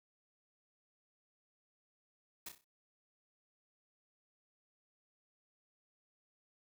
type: noise with echo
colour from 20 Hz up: white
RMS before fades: -45 dBFS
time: 2.46-2.49 s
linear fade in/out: 5 ms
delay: 31 ms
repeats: 5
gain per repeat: -7 dB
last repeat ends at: 2.645 s
effects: none